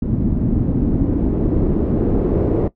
pink noise with low-pass filter sweep, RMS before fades -17 dBFS, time 0.02-2.68 s, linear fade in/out 5 ms, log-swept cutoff 230 to 430 Hz, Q 2.1, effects noise-tail reverb RT60 0.1 s tail -17 dB re dry

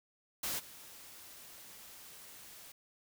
white noise with level steps, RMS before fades -37 / -53 dBFS, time 0.43-2.72 s, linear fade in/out 5 ms, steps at 0.58 s, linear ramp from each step 20 ms, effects none

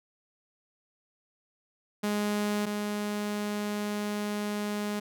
sawtooth tone pair in turn, 207.7 / 207.7 Hz, G#3 / G#3, 0 / 0 cents, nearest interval unison, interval 0 cents, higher neither, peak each -23 / -26 dBFS, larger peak first, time 2.03-2.66 / 2.66-5 s, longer second, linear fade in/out 10 ms, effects none

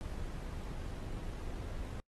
brown noise with amplitude modulation, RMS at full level -40 dBFS, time 0.01-2 s, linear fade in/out 0 ms, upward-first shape sine, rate 48.5 Hz, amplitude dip 25%, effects noise-tail reverb RT60 0.1 s tail -25 dB re dry + AAC 32 kbps

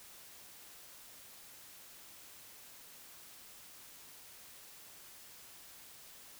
silence, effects white hiss -55 dBFS RMS until 6.39 s

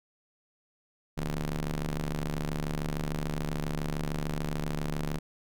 sawtooth ring-modulated tone, 73.1 Hz, D2, 7 cents flat, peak -23 dBFS, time 1.17-5.19 s, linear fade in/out 10 ms, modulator 86.6 Hz, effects none

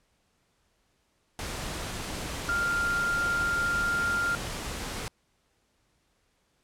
sine tone in noise, 1396.9 Hz, F6, in tune, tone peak -25 dBFS, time 2.49-4.35 s, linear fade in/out 0 ms, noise pink, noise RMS -35 dBFS, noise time 1.39-5.08 s, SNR +7 dB, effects pink hiss -71 dBFS RMS until 6.63 s + low-pass 10000 Hz 12 dB/octave

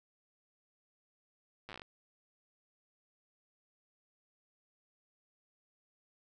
slowing click train, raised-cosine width 0.3 ms, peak -30 dBFS, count 10, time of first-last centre 1.69-1.819 s, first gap 8 ms, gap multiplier 1.14, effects none

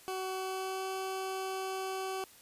20% pulse tone with pitch glide, 376.3 to 380.5 Hz, F#4 to F#4, +29 to +48 cents, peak -30 dBFS, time 0.08-2.24 s, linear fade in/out 0 ms, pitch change +19 cents, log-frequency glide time 0.25-0.89 s, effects white hiss -57 dBFS RMS until 2.41 s + resampled to 32000 Hz

